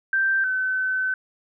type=tone pair in turn; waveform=sine; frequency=1567 / 1521.5 Hz; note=G6 / F#6; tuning=-1 / +48 cents; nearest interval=minor second; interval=51 cents; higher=first; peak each=-18 / -21 dBFS; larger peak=first; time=0.13-0.44 / 0.44-1.14 s; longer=second; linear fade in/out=2 ms; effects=none